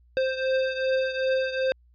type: beating tone pair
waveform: square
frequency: 523.3 / 525.9 Hz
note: C5 / C5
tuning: 0 / +9 cents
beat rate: 2.6 Hz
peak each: -25 / -30 dBFS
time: 0.17-1.72 s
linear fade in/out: 0 ms
effects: added 60 Hz sine -55 dBFS peak until 1.94 s + resampled to 11025 Hz